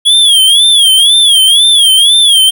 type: tone with vibrato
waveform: square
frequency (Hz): 3322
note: G#7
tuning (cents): 0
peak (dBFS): -4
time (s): 0.05-2.51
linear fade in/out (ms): 20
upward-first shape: sine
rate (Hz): 2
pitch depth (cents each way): 130
effects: none